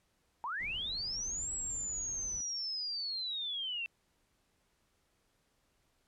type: linear two-way sweep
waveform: sine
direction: up then down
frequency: 878 to 7800 to 2658 Hz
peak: -35 dBFS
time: 0.44-3.86 s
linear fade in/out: 0 ms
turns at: 1.52 s
type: noise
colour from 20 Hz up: brown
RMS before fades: -50 dBFS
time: 0.6-2.41 s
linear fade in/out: 2 ms
effects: pink hiss -75 dBFS RMS until 6.07 s + low-pass 12000 Hz 12 dB/octave